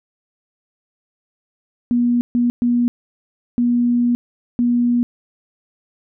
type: tone bursts at uneven times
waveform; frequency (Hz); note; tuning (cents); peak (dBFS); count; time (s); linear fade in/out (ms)
sine; 241; B3; -42; -13; 5; 1.91-2.21 / 2.35-2.5 / 2.62-2.88 / 3.58-4.15 / 4.59-5.03; 0
effects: none